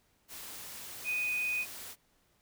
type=tone in noise; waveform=sine; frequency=2489 Hz; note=D#7; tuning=in tune; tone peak=-30 dBFS; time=1.04-1.66 s; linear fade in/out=50 ms; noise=white; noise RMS=-45 dBFS; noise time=0.28-1.96 s; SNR=+12 dB; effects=pink hiss -71 dBFS RMS until 2.41 s